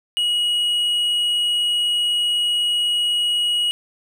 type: tone with tanh clipping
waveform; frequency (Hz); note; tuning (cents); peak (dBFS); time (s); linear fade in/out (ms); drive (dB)
sine; 2904; F#7; -33; -18; 0.17-3.71; 0; 5
effects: none